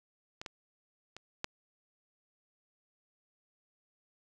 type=clicks; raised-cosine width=0.2 ms; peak=-24 / -23 / -28 / -16 dBFS; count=4; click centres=0.415 / 0.462 / 1.166 / 1.444 s; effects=none